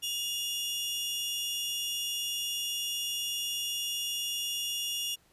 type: tone pair together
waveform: sawtooth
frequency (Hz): 2842 / 3417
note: F7 / G#7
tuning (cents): +30 / +49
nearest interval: minor third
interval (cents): 319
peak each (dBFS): -29 / -35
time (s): 0.02-5.16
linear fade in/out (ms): 20
effects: pink hiss -65 dBFS RMS until 5.32 s + resampled to 32000 Hz